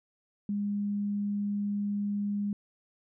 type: tone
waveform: sine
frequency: 204 Hz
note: G#3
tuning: 31 cents flat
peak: -28 dBFS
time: 0.49-2.53 s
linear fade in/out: 2 ms
effects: none